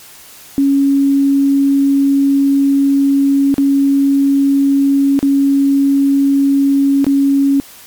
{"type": "tone with dropouts", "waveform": "sine", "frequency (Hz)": 277.2, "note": "C#4", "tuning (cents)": 0, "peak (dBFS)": -8, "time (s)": [0.58, 7.6], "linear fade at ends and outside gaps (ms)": 0, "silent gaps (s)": [[3.542, 3.581], [5.191, 5.228], [7.044, 7.066]], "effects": ["white hiss -38 dBFS RMS until 7.86 s", "MP3 96 kbps"]}